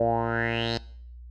10% pulse tone with low-pass filter sweep, 115.5 Hz, A#2, 16 cents flat, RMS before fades -26 dBFS, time 0-0.78 s, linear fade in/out 5 ms, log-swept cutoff 560 to 4800 Hz, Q 6.2, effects noise-tail reverb RT60 0.6 s tail -21 dB re dry + added 60 Hz sine -41 dBFS peak until 1.3 s

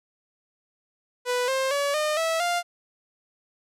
sawtooth tone with pitch steps, 494.4 / 529.9 / 567.9 / 608.7 / 652.4 / 699.2 Hz, B4 / C5 / C#5 / D#5 / E5 / F5, +2 / +22 / +42 / -38 / -18 / +2 cents, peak -19 dBFS, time 1.25-2.63 s, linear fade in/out 50 ms, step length 230 ms, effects low-pass 11000 Hz 12 dB/octave

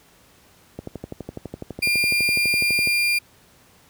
click train, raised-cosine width 2 ms, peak -17 dBFS, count 26, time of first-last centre 0.79-2.873 s, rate 12 Hz
35% pulse tone, 2400 Hz, D7, 37 cents sharp, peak -16 dBFS, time 1.82-3.19 s, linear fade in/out 10 ms
effects pink hiss -54 dBFS RMS until 3.89 s + high-pass 60 Hz 12 dB/octave

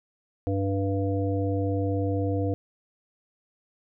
harmonic tone, 98 Hz, G2, in tune, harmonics 1 / 3 / 5 / 7, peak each -26 / -29 / -30 / -36 dBFS, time 0.47-2.54 s, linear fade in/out 0 ms, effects none

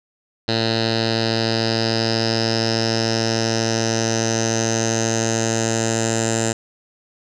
10% pulse tone with low-pass filter sweep, 113.1 Hz, A2, 48 cents sharp, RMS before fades -20 dBFS, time 0.48-6.53 s, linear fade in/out 5 ms, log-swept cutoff 4300 to 7300 Hz, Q 7.6, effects none

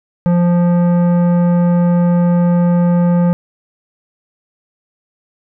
triangle tone with tanh clipping, 174.61 Hz, F3, in tune, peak -11 dBFS, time 0.26-3.33 s, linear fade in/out 0 ms, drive 17 dB, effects none

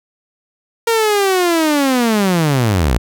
sawtooth linear sweep, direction down, 466.2 to 50.7 Hz, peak -8 dBFS, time 0.87-2.98 s, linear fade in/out 5 ms, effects none

